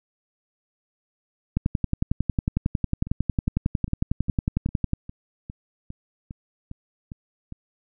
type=two click trains; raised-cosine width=5 ms; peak=-23 / -9 dBFS; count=12 / 38; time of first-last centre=3.07-7.523 / 1.57-4.934 s; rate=2.47 / 11 Hz; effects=none